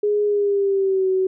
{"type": "tone with pitch glide", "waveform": "sine", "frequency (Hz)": [415.3, 376.5], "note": ["G#4", "F#4"], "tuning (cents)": [0, 30], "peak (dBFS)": -16, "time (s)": [0.03, 1.27], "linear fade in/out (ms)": 5, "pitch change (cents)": -170, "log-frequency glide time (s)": [0.25, 1.08], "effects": []}